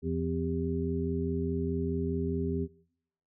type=harmonic tone with a mistuned harmonic; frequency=84.8 Hz; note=E2; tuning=50 cents sharp; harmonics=1 / 2 / 3 / 5; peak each=-34 / -34 / -34 / -34 dBFS; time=0.02-2.68 s; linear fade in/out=50 ms; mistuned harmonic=5; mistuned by=-110 cents; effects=noise-tail reverb RT60 0.7 s tail -22 dB re dry